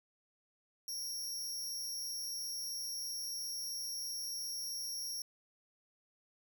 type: tone with amplitude modulation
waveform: sawtooth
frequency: 5588 Hz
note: F8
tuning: in tune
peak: -32 dBFS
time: 0.88-5.22 s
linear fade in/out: 2 ms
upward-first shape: sine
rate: 223 Hz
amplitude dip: 90%
effects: none